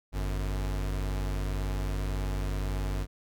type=tone pair together; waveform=square; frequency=49.08 / 92.5 Hz; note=G1 / F#2; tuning=+3 / 0 cents; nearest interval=major seventh; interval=1097 cents; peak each=-30 / -38 dBFS; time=0.12-3.07 s; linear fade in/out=50 ms; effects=none